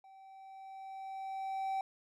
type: tone with level ramp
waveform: triangle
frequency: 772 Hz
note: G5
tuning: 27 cents flat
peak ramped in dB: -53 to -30 dBFS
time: 0.04-1.81 s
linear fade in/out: 2 ms
effects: none